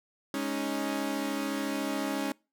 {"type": "chord", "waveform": "sawtooth", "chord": "Ab suspended fourth", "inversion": "none", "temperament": "equal", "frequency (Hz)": [207.7, 277.2, 311.1], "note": ["Ab3", "Db4", "Eb4"], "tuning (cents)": [0, 0, 0], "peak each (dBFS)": [-33, -28, -32], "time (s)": [0.34, 2.32], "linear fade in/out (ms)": 2, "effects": ["noise-tail reverb RT60 0.3 s tail -25 dB re dry"]}